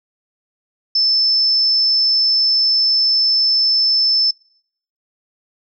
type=tone; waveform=sine; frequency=5274 Hz; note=E8; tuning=in tune; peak=-12 dBFS; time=0.95-4.31 s; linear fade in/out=5 ms; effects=noise-tail reverb RT60 0.7 s tail -26 dB re dry